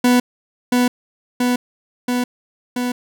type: tone with echo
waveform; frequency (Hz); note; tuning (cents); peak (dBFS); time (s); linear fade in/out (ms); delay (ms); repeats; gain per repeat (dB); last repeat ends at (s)
40% pulse; 246.9; B3; 0; -10; 0.04-0.2; 5; 680; 4; -2; 2.92
effects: none